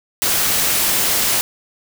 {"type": "noise", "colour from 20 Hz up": "white", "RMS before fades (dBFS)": -17, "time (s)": [0.22, 1.41], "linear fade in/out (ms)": 0, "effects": []}